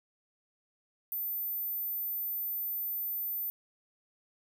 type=tone; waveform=sine; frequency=14080 Hz; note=A9; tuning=in tune; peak=-32 dBFS; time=1.12-3.5 s; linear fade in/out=0 ms; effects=none